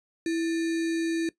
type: tone with sample-and-hold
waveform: sine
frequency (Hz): 329.3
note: E4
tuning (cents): -2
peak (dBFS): -24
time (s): 0.26-1.29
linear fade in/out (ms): 2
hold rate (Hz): 2100
effects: noise-tail reverb RT60 0.1 s tail -18 dB re dry + resampled to 22050 Hz